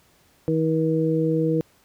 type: harmonic tone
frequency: 160 Hz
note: D#3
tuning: 49 cents sharp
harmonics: 1 / 2 / 3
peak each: -23 / -23 / -23 dBFS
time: 0.48-1.61 s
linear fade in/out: 0 ms
effects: pink hiss -59 dBFS RMS until 1.84 s + high-pass 60 Hz 12 dB/octave